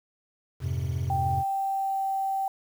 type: chord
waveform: triangle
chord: F minor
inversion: none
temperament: equal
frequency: 87.31 / 103.83 / 130.81 Hz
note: F2 / Ab2 / C3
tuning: 0 / 0 / 0 cents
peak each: -28 / -32 / -28 dBFS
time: 0.6-1.44 s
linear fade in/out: 50 ms
type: tone with pitch glide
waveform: sine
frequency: 784 to 776.8 Hz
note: G5 to G5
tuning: 0 to -16 cents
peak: -25 dBFS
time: 1.1-2.48 s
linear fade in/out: 2 ms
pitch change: -16 cents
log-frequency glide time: 1.27-2.08 s
effects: 8-bit